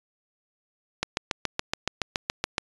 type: click train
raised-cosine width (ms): 0.2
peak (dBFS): -7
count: 12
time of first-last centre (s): 1.03-2.581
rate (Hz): 7.09
effects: resampled to 22050 Hz